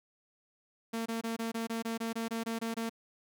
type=tone bursts; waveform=sawtooth; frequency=227.7 Hz; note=A#3; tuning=40 cents flat; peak=-29 dBFS; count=13; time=0.93-2.896 s; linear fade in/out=10 ms; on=130 ms; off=23 ms; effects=none